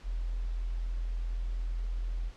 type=tone; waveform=sine; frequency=42.02 Hz; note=E1; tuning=34 cents sharp; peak=-30 dBFS; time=0.03-2.32 s; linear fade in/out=50 ms; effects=pink hiss -56 dBFS RMS until 2.36 s + low-pass 5000 Hz 12 dB/octave